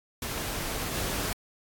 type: noise with level steps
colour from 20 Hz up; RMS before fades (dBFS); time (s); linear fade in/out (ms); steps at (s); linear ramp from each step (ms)
pink; -33 / -31; 0.22-1.33; 2; 0.94; 10
effects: AAC 64 kbps